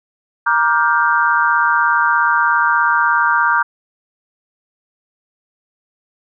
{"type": "chord", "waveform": "sine", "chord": "G minor seventh", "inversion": "first", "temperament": "just", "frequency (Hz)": [940.8, 1176, 1411.2, 1568], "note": ["Bb5", "D6", "F6", "G6"], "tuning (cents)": [16, 2, 18, 0], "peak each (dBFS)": -17, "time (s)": [0.46, 3.63], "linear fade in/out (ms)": 10, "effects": []}